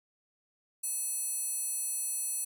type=tone with high-pass filter; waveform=square; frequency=860 Hz; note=A5; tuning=40 cents flat; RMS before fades=-34 dBFS; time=0.83-2.45 s; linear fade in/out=10 ms; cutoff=9500 Hz; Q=3.3; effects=none